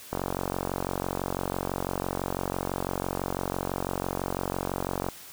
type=click train; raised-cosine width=1 ms; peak=-14 dBFS; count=229; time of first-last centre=0.13-5.087 s; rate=46 Hz; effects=white hiss -46 dBFS RMS until 5.32 s